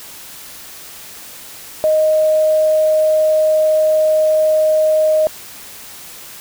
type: tone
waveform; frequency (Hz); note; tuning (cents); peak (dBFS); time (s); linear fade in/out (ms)
sine; 622.3; D#5; 0; -10; 1.84-5.27; 0
effects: white hiss -35 dBFS RMS until 6.4 s